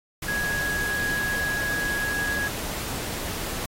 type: tone in noise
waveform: sine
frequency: 1661.2 Hz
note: G#6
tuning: in tune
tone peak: -25 dBFS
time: 0.28-2.48 s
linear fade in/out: 5 ms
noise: pink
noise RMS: -32 dBFS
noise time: 0.22-3.66 s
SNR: +4 dB
effects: AAC 48 kbps